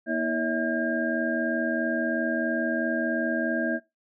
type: tone cluster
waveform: sine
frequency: 237.3 / 322.1 / 564 / 647 / 1611 Hz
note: A#3 / E4 / C#5 / E5 / G6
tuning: +31 / -40 / +30 / -32 / +47 cents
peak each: -29 / -30 / -35 / -30 / -30 dBFS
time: 0.06-3.8 s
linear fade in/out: 50 ms
effects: noise-tail reverb RT60 0.2 s tail -19 dB re dry